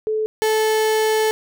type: tone pair in turn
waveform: sine / 35% pulse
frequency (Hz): 433.6 / 435.8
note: A4 / A4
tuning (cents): -25 / -17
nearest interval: unison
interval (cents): 8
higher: second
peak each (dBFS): -18 / -14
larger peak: second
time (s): 0.07-0.26 / 0.42-1.31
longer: second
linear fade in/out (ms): 0
effects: none